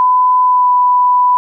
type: tone with pitch glide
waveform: sine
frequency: 1003 to 992.1 Hz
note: B5 to B5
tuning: +26 to +8 cents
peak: -7 dBFS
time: 0-1.37 s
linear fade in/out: 0 ms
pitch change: -18 cents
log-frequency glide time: 0.43-0.7 s
effects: none